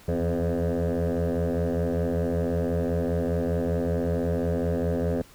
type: tone with frequency modulation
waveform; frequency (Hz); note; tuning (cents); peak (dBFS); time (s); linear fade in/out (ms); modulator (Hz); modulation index
sine; 171.8; F3; -28; -20; 0.08-5.22; 5; 84.6; 4.9
effects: tanh soft clip ceiling -22 dBFS + pink hiss -52 dBFS RMS until 5.34 s